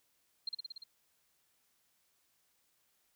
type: tone with echo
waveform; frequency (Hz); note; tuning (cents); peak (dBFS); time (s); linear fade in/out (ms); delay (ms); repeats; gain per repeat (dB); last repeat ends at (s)
sine; 4186; C8; 0; -33; 0.47-0.49; 5; 58; 6; -2; 0.838
effects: white hiss -75 dBFS RMS until 3.15 s